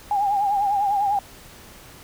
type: tone with vibrato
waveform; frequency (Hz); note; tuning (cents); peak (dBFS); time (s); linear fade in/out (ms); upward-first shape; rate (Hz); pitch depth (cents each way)
sine; 808; G#5; -48; -18; 0.11-1.19; 2; triangle; 10; 78
effects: pink hiss -45 dBFS RMS until 2.03 s